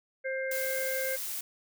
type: harmonic tone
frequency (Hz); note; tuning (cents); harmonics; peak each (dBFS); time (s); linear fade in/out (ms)
528; C5; +16; 1 / 3 / 4; -32 / -37 / -38; 0.24-1.17; 20
type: noise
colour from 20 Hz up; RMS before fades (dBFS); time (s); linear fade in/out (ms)
blue; -36; 0.51-1.41; 5
effects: none